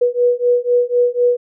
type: beating tone pair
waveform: sine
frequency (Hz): 485.6 / 489.6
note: B4 / B4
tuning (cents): -29 / -15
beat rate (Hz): 4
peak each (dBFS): -15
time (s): 0.01-1.37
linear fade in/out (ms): 10
effects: none